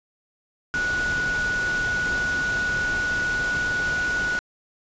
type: tone in noise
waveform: sine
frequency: 1467 Hz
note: F#6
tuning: 15 cents flat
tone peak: -22 dBFS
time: 0.74-4.39 s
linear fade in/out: 0 ms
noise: pink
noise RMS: -32 dBFS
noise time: 0.74-4.39 s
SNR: +7 dB
effects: resampled to 16000 Hz